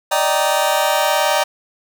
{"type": "chord", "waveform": "sawtooth", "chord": "Eb major seventh", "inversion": "third", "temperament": "just", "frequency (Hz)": [583.4, 622.3, 777.8, 933.4], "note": ["D5", "Eb5", "G5", "Bb5"], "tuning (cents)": [-12, 0, -14, 2], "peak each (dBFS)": -16, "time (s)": [0.11, 1.44], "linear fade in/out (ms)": 10, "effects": []}